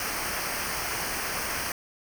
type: noise with comb filter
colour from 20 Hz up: pink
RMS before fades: -31 dBFS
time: 0-1.72 s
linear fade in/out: 2 ms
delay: 0.27 ms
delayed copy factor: -0.7
effects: none